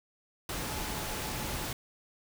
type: tone in noise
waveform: sine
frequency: 857 Hz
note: A5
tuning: 46 cents flat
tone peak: -46 dBFS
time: 0.61-1.65 s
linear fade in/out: 2 ms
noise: pink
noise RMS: -36 dBFS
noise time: 0.49-1.73 s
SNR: -13 dB
effects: none

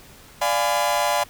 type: chord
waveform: 40% pulse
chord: D diminished seventh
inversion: none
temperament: equal with one note detuned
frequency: 587.3 / 698.5 / 830.6 / 1006.8 Hz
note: D5 / F5 / Ab5 / Cb6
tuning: 0 / 0 / 0 / +33 cents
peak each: -24 dBFS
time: 0.41-1.24 s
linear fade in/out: 10 ms
effects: pink hiss -47 dBFS RMS until 1.29 s

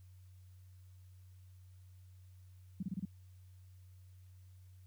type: tone bursts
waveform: sine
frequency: 187.4 Hz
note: F#3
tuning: 22 cents sharp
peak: -35 dBFS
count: 5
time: 2.8-3.053 s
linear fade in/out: 5 ms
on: 29 ms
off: 27 ms
effects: added 92 Hz sine -55 dBFS peak until 4.86 s + white hiss -75 dBFS RMS until 4.86 s

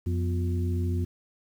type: harmonic tone with a mistuned harmonic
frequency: 88.7 Hz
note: F2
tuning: 27 cents sharp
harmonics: 1 / 2 / 3 / 4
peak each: -25 / -37 / -35 / -37 dBFS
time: 0.06-1.05 s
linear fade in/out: 10 ms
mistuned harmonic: 3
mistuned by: -130 cents
effects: 9-bit

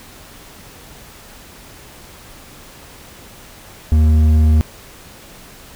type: tone with hard clipping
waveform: sine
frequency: 77.78 Hz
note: D#2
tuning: in tune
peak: -10 dBFS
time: 3.92-4.61 s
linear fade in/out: 0 ms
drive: 6 dB
effects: pink hiss -40 dBFS RMS until 5.75 s

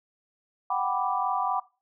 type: chord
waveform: sine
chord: G major seventh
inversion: third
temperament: equal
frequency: 740 / 784 / 987.8 / 1174.7 Hz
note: F#5 / G5 / B5 / D6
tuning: 0 / 0 / 0 / 0 cents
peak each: -30 dBFS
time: 0.7-1.6 s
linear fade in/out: 5 ms
effects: noise-tail reverb RT60 0.3 s tail -19 dB re dry

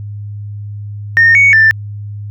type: tone with pitch steps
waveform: sine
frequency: 1833 / 2229 / 1776 Hz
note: A#6 / C#7 / A6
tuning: -30 / +9 / +16 cents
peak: -3 dBFS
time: 1.17-1.71 s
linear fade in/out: 0 ms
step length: 180 ms
effects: tanh soft clip ceiling 0 dBFS + added 103 Hz sine -22 dBFS peak until 2.3 s

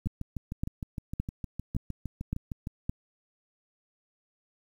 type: two click trains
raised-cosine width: 5 ms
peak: -22 / -17 dBFS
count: 18 / 6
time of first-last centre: 0.06-2.671 / 0.07-2.895 s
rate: 6.51 / 1.77 Hz
effects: 9-bit

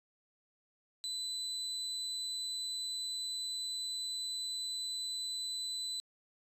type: tone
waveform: 35% pulse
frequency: 4005 Hz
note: B7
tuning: 23 cents sharp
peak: -35 dBFS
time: 1.04-6 s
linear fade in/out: 0 ms
effects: resampled to 32000 Hz

